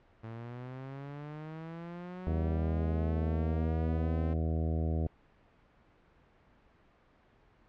sawtooth linear sweep, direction up, 110.5 to 261.6 Hz, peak -37 dBFS, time 0.23-4.34 s, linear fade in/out 10 ms
harmonic tone, 80.2 Hz, E2, 47 cents flat, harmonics 1 / 2 / 3 / 4 / 5 / 6 / 7 / 8 / 9, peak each -30 / -36 / -40 / -42 / -44 / -46 / -47 / -48 / -49 dBFS, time 2.27-5.07 s, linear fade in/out 0 ms
effects pink hiss -64 dBFS RMS until 7.68 s + low-pass 2000 Hz 12 dB/octave

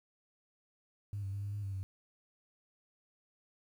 sine tone with pitch steps, 102 / 97.5 / 100.5 / 101.3 / 103.2 / 98.4 / 95.8 Hz, G#2 / G2 / G2 / G#2 / G#2 / G2 / G2, -31 / -9 / +44 / -43 / -10 / +7 / -39 cents, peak -35 dBFS, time 1.13-1.83 s, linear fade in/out 0 ms, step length 100 ms, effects tanh soft clip ceiling -32 dBFS + 11-bit

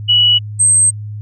sine tone pair in turn, 2936 / 8304 Hz, F#7 / C9, -14 / -14 cents, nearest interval octave + tritone, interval 1800 cents, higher second, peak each -7 dBFS, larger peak neither, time 0.08-0.39 / 0.59-0.91 s, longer second, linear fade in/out 20 ms, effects added 105 Hz sine -23 dBFS peak until 1.21 s

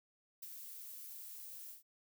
violet noise with ADSR envelope, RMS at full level -45 dBFS, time 0.42-1.83 s, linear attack 10 ms, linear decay 22 ms, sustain -5 dB, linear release 130 ms, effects none

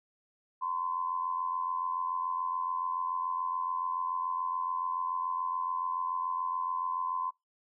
sine tone with amplitude modulation, 1026 Hz, C6, 34 cents flat, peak -27 dBFS, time 0.61-7.31 s, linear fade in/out 20 ms, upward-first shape sine, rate 87 Hz, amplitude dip 70%, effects noise-tail reverb RT60 0.2 s tail -26 dB re dry

